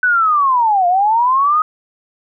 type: linear two-way sweep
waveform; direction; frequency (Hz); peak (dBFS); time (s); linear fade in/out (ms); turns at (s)
sine; down then up; 1512 to 692 to 1267; -10; 0.03-1.62; 2; 0.87
effects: none